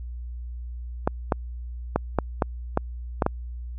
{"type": "clicks", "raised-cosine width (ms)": 1, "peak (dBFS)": -6, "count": 8, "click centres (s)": [1.075, 1.322, 1.96, 2.187, 2.422, 2.774, 3.222, 3.264], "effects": ["added 60 Hz sine -32 dBFS peak until 3.78 s"]}